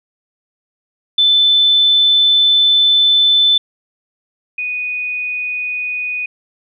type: tone pair in turn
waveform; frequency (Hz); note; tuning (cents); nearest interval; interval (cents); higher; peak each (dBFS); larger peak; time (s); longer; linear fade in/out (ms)
sine; 3520 / 2480; A7 / D#7; 0 / -6; tritone; 606; first; -8 / -18; first; 1.18-3.58 / 4.58-6.26; first; 5
effects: none